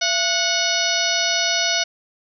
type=harmonic tone with a mistuned harmonic; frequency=734 Hz; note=F#5; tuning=14 cents flat; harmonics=1 / 2 / 3 / 4 / 5 / 6 / 7 / 8; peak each=-26 / -26 / -26 / -26 / -26 / -26 / -26 / -26 dBFS; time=0.01-1.84 s; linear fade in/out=10 ms; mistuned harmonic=1; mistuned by=-140 cents; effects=none